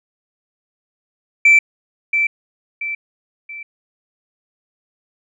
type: tone with echo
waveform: sine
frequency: 2331 Hz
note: D7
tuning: 14 cents flat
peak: -5 dBFS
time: 1.45-1.59 s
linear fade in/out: 5 ms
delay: 680 ms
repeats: 3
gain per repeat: -8 dB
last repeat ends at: 3.63 s
effects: tanh soft clip ceiling -4 dBFS